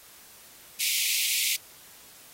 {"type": "high-pass noise", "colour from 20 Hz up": "pink", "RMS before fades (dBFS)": -27, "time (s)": [0.8, 1.56], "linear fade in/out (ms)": 5, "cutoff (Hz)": 2100, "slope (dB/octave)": 96, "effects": ["white hiss -51 dBFS RMS until 2.33 s", "AAC 48 kbps"]}